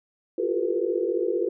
sine tone cluster, 344.7 / 360 / 396.5 / 451.8 / 494.9 Hz, F4 / F#4 / G4 / A4 / B4, -23 / -47 / +20 / +46 / +4 cents, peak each -29 dBFS, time 0.38-1.49 s, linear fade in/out 5 ms, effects none

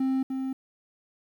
triangle tone with echo, 264 Hz, C4, 16 cents sharp, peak -21 dBFS, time 0-0.23 s, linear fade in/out 5 ms, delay 300 ms, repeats 1, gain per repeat -5 dB, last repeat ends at 0.53 s, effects 10-bit

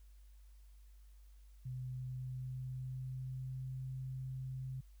sine tone with pitch glide, 127.6 to 130.58 Hz, C3 to C3, -43 to -3 cents, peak -40 dBFS, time 1.65-4.81 s, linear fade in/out 10 ms, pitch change +40 cents, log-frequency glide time 1.88-3.86 s, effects added 50 Hz sine -56 dBFS peak until 5 s + white hiss -75 dBFS RMS until 5 s

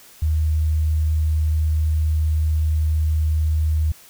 sine tone, 77.78 Hz, D#2, in tune, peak -16 dBFS, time 0.22-3.92 s, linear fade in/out 5 ms, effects white hiss -47 dBFS RMS until 4.09 s

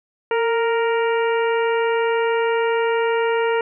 harmonic tone with a mistuned harmonic, 466.2 Hz, A#4, in tune, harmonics 1 / 2 / 3 / 4 / 5 / 6, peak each -18 / -24 / -28 / -30 / -32 / -34 dBFS, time 0.31-3.61 s, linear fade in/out 2 ms, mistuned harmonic 1, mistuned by -36 cents, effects none

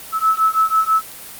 sine beating tone pair, 1300 / 1306.1 Hz, E6 / E6, -24 / -16 cents, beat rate 6.1 Hz, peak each -16 dBFS, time 0.12-1.03 s, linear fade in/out 50 ms, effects white hiss -35 dBFS RMS until 1.39 s + Opus 32 kbps

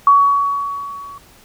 sine tone with level ramp, 1126 Hz, C#6, 27 cents sharp, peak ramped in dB -5 to -32 dBFS, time 0.07-1.18 s, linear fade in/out 2 ms, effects pink hiss -47 dBFS RMS until 1.44 s

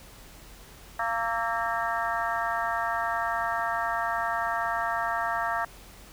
harmonic tone with a mistuned harmonic, 230 Hz, A#3, 23 cents flat, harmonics 3 / 4 / 5 / 6 / 7 / 8, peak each -31 / -32 / -33 / -34 / -34 / -35 dBFS, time 0.99-5.65 s, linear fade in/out 5 ms, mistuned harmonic 6, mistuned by -65 cents, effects added 45 Hz sine -51 dBFS peak until 6.12 s + pink hiss -50 dBFS RMS until 6.12 s

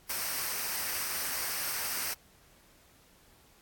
white noise with comb filter, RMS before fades -34 dBFS, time 0.09-2.14 s, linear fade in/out 10 ms, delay 0.28 ms, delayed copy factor -0.5, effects pink hiss -61 dBFS RMS until 3.61 s + AAC 64 kbps

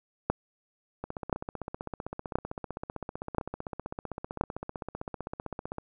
two click trains, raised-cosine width 1 ms, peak -21 / -10 dBFS, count 75 / 5, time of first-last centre 1.04-5.784 / 0.3-4.411 s, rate 15.6 / 0.973 Hz, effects none

